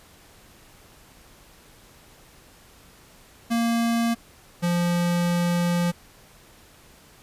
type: tone pair in turn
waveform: square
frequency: 232.2 / 173.95 Hz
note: A#3 / F3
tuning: -7 / -7 cents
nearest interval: perfect fourth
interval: 500 cents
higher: first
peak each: -21 / -21 dBFS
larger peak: neither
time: 3.5-4.15 / 4.62-5.92 s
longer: second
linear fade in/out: 20 ms
effects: pink hiss -52 dBFS RMS until 7.22 s + resampled to 32000 Hz